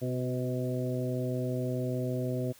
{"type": "harmonic tone with a mistuned harmonic", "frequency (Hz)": 126.6, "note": "B2", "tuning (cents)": 43, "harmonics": [1, 2, 3, 4, 5], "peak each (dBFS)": [-32, -35, -37, -38, -39], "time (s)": [0.01, 2.53], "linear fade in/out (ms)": 20, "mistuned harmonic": 3, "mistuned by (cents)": -24, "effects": ["white hiss -57 dBFS RMS until 2.59 s"]}